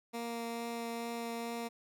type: tone with vibrato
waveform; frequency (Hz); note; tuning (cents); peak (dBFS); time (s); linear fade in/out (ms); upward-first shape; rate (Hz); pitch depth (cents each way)
15% pulse; 233.1; A#3; 0; -31; 0.13-1.69; 20; triangle; 2.3; 9
effects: none